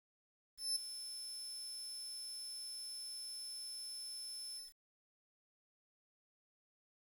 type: tone with ADSR envelope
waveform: 30% pulse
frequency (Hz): 5274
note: E8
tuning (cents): 0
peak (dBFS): -29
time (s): 0.57-4.74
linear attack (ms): 190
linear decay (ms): 7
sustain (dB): -12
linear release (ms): 170
effects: 10-bit